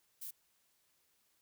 violet noise, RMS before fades -45 dBFS, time 0.21-0.31 s, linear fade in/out 10 ms, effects white hiss -75 dBFS RMS until 1.41 s

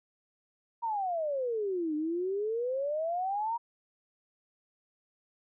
sine exponential two-way sweep, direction down then up, 953 to 298.3 to 953 Hz, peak -29 dBFS, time 0.82-3.58 s, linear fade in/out 20 ms, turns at 1.95 s, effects none

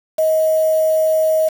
sine tone with quantisation, 633 Hz, D#5, 30 cents sharp, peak -12 dBFS, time 0.18-1.49 s, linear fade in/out 10 ms, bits 5, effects none

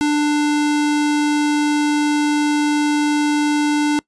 square tone, 296.2 Hz, D4, 15 cents sharp, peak -15 dBFS, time 0.01-3.99 s, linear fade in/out 0 ms, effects noise-tail reverb RT60 0.1 s tail -23 dB re dry + resampled to 22050 Hz

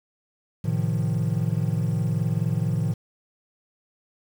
triangle chord, F dominant seventh, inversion first, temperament equal with one note detuned, 110.64 / 130.81 / 155.56 / 174.61 Hz, A2 / C3 / Eb3 / F3, +10 / 0 / 0 / 0 cents, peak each -24 / -27 / -24 / -27 dBFS, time 0.64-2.94 s, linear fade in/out 10 ms, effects 8-bit

